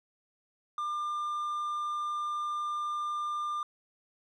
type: tone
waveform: triangle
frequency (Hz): 1198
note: D6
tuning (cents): +34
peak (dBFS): -29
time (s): 0.78-3.63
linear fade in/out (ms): 2
effects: resampled to 24000 Hz